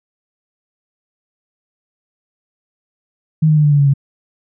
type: tone with pitch steps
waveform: sine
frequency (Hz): 156.9 / 153.67 / 150.51 / 147.41 / 144.38 / 141.41 / 138.5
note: D#3 / D#3 / D3 / D3 / D3 / C#3 / C#3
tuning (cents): +15 / -21 / +43 / +7 / -29 / +35 / -1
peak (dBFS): -8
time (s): 3.42-3.938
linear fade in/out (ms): 10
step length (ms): 74
effects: none